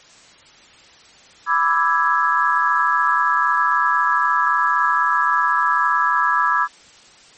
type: chord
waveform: sine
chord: E dominant seventh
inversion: second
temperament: equal with one note detuned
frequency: 990.6 / 1174.7 / 1318.5 / 1661.2 Hz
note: B5 / D6 / E6 / G#6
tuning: +5 / 0 / 0 / 0 cents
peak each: -20 dBFS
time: 1.46-6.68 s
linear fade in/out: 50 ms
effects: white hiss -47 dBFS RMS until 7.37 s + MP3 32 kbps